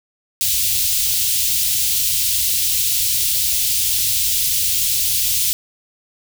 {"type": "band-stop noise", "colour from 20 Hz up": "white", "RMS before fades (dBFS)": -18, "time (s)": [0.41, 5.53], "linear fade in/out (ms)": 0, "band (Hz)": [120, 2900], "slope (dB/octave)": 24, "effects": []}